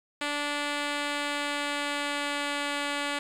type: tone with pitch glide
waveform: 5% pulse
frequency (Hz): 291.3 to 287.5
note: D4 to D4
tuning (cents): -14 to -37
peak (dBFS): -17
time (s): 0.21-3.19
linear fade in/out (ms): 5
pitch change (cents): -23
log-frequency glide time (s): 0.38-2.86
effects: low-pass 8000 Hz 12 dB/octave + 9-bit